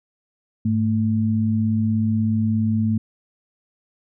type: tone pair together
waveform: sine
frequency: 104.3 / 221 Hz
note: G#2 / A3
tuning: +8 / +8 cents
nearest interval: octave + minor second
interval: 1300 cents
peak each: -21 / -19 dBFS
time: 0.65-2.98 s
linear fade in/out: 5 ms
effects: none